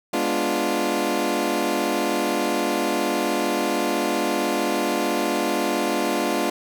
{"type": "chord", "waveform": "20% pulse", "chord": "G# diminished seventh", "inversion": "none", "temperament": "equal", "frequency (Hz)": [207.7, 246.9, 293.7, 349.2], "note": ["G#3", "B3", "D4", "F4"], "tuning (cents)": [0, 0, 0, 0], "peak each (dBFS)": [-24, -23, -21, -20], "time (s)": [0.13, 6.5], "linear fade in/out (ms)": 5, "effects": []}